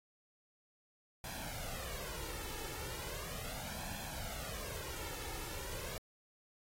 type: noise with flanger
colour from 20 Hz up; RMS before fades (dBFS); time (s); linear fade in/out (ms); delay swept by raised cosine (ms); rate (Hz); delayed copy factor
pink; -44; 1.24-5.98; 2; 1.2 to 2.3; 0.37; +0.65
effects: AAC 48 kbps